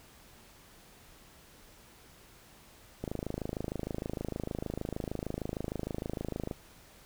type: click train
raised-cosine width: 2 ms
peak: -21 dBFS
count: 93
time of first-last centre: 3.04-6.512 s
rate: 26.5 Hz
effects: pink hiss -57 dBFS RMS until 7.05 s